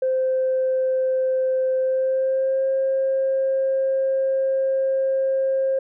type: tone with pitch glide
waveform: sine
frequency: 520 to 533.7 Hz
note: C5 to C5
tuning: -11 to +34 cents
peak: -17 dBFS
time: 0.02-5.79 s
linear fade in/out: 5 ms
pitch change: +45 cents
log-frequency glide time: 1.78-2.67 s
effects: tanh soft clip ceiling -14 dBFS